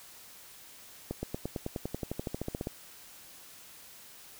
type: accelerating click train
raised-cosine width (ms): 2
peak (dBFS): -20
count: 19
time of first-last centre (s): 1.11-2.671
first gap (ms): 120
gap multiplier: 0.96
effects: white hiss -52 dBFS RMS until 4.39 s